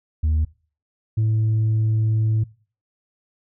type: tone pair in turn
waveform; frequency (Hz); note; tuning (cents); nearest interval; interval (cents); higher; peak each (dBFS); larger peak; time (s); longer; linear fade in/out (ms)
sine; 77.78 / 109.77; D#2 / A2; 0 / -4; tritone; 596; second; -14; neither; 0.23-0.45 / 1.17-2.44; second; 10
effects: noise-tail reverb RT60 0.4 s tail -23 dB re dry + tanh soft clip ceiling -15 dBFS